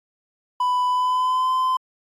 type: tone with pitch glide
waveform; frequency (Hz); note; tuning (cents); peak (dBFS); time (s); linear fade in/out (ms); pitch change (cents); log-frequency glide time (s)
triangle; 995 to 1028.3; B5 to C6; +13 to -30; -16; 0.6-1.77; 5; +57; 0.87-1.53
effects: AAC 64 kbps